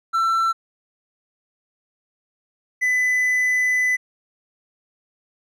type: tone pair in turn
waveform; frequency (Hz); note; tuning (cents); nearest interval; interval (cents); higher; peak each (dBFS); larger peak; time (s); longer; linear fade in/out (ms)
triangle; 1341 / 2002; E6 / B6; +29 / +23; perfect fifth; 694; second; -15; neither; 0.13-0.53 / 2.81-3.97; second; 20
effects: none